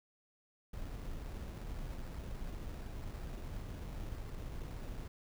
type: noise with sample-and-hold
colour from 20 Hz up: brown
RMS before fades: -43 dBFS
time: 0.73-5.08 s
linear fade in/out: 5 ms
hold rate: 3150 Hz
effects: none